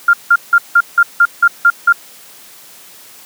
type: tone bursts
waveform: sine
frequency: 1396.9 Hz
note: F6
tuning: in tune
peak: -4 dBFS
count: 9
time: 0.08-1.926 s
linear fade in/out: 5 ms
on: 54 ms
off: 170 ms
effects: white hiss -39 dBFS RMS until 3.25 s + high-pass 150 Hz 12 dB/octave